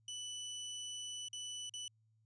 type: tone with dropouts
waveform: 25% pulse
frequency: 2979 Hz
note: F#7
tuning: 11 cents sharp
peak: -39 dBFS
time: 0.08-1.88 s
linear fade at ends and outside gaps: 2 ms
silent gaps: 1.285-1.33 / 1.695-1.738 s
effects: added 110 Hz sine -70 dBFS peak until 2.25 s + resampled to 22050 Hz